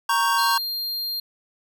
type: chord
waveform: square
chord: G diminished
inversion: first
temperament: equal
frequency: 932.3 / 1108.7 / 1568 Hz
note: Bb5 / Db6 / G6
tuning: 0 / 0 / 0 cents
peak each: -23 / -23 / -26 dBFS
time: 0.09-0.58 s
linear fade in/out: 5 ms
type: tone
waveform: square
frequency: 4200 Hz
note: C8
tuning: 6 cents sharp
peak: -26 dBFS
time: 0.38-1.2 s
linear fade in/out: 5 ms
effects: none